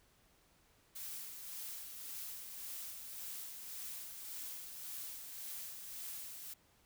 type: noise with tremolo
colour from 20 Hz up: blue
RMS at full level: -45 dBFS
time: 0.95-6.54 s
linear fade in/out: 10 ms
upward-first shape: sine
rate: 1.8 Hz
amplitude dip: 40%
effects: pink hiss -70 dBFS RMS until 6.85 s